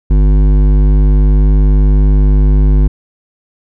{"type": "tone with hard clipping", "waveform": "triangle", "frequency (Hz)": 50.1, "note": "G1", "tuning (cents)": 38, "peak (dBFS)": -7, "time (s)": [0.1, 2.88], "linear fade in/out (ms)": 10, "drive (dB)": 16, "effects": []}